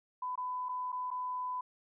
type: tone with dropouts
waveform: sine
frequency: 1002 Hz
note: B5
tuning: 25 cents sharp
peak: -34 dBFS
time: 0.22-1.61 s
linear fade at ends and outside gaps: 5 ms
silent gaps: 0.356-0.376 / 0.687-0.691 / 0.92-0.926 / 1.105-1.112 s
effects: none